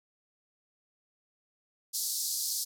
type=band-pass noise; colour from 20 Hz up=pink; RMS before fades=-33 dBFS; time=1.93-2.65 s; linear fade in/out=20 ms; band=4300 to 15000 Hz; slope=48 dB/octave; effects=none